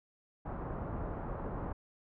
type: low-pass noise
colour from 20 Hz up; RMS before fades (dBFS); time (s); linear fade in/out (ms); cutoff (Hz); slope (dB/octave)
pink; -39; 0.45-1.73; 10; 1200; 24
effects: none